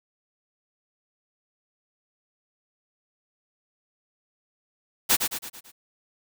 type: noise with echo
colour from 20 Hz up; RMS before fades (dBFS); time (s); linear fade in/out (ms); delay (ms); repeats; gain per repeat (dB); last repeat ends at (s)
white; -19; 5.09-5.17; 20; 110; 5; -6; 5.72
effects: none